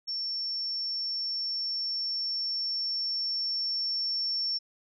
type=tone with level ramp; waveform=sine; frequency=5440 Hz; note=F8; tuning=46 cents flat; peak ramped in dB=-30 to -27 dBFS; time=0.07-4.59 s; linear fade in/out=20 ms; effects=none